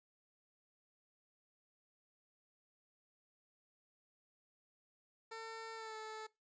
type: tone with pitch glide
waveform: 15% pulse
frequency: 450 to 436.2 Hz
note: A4 to A4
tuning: +39 to -15 cents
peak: -39 dBFS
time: 5.31-6.27 s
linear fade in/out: 10 ms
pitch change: -54 cents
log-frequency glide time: 5.75-5.96 s
effects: noise-tail reverb RT60 0.2 s tail -20 dB re dry + resampled to 16000 Hz